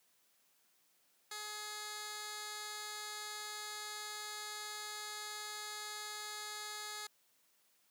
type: tone with band-pass filter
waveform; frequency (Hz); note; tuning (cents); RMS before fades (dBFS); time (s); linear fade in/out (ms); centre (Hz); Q
15% pulse; 421.5; G#4; +26; -45; 1.31-7.07; 5; 5800; 0.67
effects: white hiss -73 dBFS RMS until 7.9 s + high-pass 150 Hz 12 dB/octave